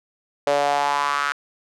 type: tone with high-pass filter sweep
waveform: sawtooth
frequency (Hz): 143.2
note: D3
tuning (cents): -43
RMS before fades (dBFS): -21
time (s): 0.47-1.32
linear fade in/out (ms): 0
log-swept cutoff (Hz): 550 to 1400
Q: 4.5
effects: low-pass 7000 Hz 12 dB/octave